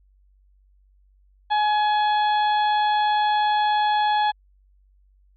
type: harmonic tone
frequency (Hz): 843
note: G#5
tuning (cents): +26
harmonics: 1 / 2 / 3 / 4 / 5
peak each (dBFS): -18 / -29 / -39 / -31 / -40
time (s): 1.5-4.32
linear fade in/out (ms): 20
effects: added 48 Hz sine -55 dBFS peak until 5.36 s